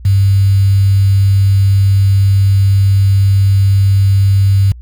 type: tone with quantisation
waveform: sine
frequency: 98 Hz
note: G2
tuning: in tune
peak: -6 dBFS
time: 0.05-4.72 s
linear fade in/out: 5 ms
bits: 5
effects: added 60 Hz sine -29 dBFS peak until 4.81 s